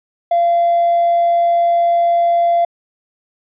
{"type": "tone with hard clipping", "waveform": "sine", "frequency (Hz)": 687, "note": "F5", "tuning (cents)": -29, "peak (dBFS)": -11, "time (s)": [0.31, 2.65], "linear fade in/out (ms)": 5, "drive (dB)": 1, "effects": ["resampled to 8000 Hz"]}